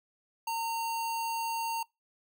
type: tone with sample-and-hold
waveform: sine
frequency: 915 Hz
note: A#5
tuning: 32 cents flat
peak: -30 dBFS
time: 0.47-1.83 s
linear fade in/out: 5 ms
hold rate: 3675 Hz
effects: noise-tail reverb RT60 0.2 s tail -23 dB re dry